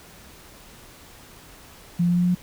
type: tone with pitch steps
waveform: sine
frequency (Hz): 173.2 / 174.4 / 175.62 / 176.84 / 178.07 / 179.31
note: F3 / F3 / F3 / F3 / F3 / F3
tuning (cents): -14 / -2 / +10 / +22 / +34 / +46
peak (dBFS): -17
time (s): 1.99-2.35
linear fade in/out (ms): 10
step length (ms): 60
effects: pink hiss -47 dBFS RMS until 2.42 s